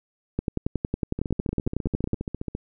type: two click trains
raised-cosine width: 3 ms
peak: -11 / -16 dBFS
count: 20 / 21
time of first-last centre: 0.39-2.133 / 1.19-2.551 s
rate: 10.9 / 14.7 Hz
effects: none